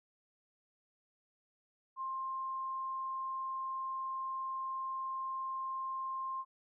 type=tone; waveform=sine; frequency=1057 Hz; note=C6; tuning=17 cents sharp; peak=-36 dBFS; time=1.96-6.45 s; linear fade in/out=50 ms; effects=none